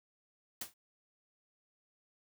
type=noise with exponential decay; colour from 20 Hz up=white; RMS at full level=-36 dBFS; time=0.61-0.74 s; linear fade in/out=5 ms; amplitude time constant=28 ms; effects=none